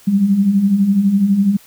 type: beating tone pair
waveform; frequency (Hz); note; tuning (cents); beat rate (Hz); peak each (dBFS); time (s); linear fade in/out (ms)
sine; 188.6 / 200.6; F#3 / G3; +33 / +40; 12; -19 / -11; 0.07-1.57; 10
effects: white hiss -46 dBFS RMS until 1.66 s